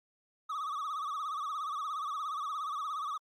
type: tone with vibrato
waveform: triangle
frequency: 1200 Hz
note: D6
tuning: 37 cents sharp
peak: -32 dBFS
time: 0.49-3.18 s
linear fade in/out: 10 ms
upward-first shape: sine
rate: 17 Hz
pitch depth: 120 cents each way
effects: Opus 48 kbps